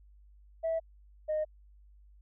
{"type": "tone pair in turn", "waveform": "sine", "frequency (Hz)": [653, 616.3], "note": ["E5", "D#5"], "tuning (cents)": [-17, -17], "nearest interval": "minor second", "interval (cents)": 100, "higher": "first", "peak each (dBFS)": -27, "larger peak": "neither", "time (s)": [[0.63, 0.8], [1.28, 1.45]], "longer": "neither", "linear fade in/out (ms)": 20, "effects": ["tanh soft clip ceiling -25 dBFS", "added 50 Hz sine -55 dBFS peak until 2.21 s"]}